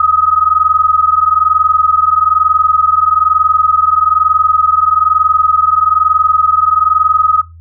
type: tone pair together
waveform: sine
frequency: 1251 / 1272.1 Hz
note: D#6 / D#6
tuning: +9 / +38 cents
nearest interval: unison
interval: 29 cents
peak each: -10 dBFS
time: 0-7.42 s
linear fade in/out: 5 ms
effects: noise-tail reverb RT60 0.2 s tail -17 dB re dry + added 83 Hz sine -33 dBFS peak until 7.6 s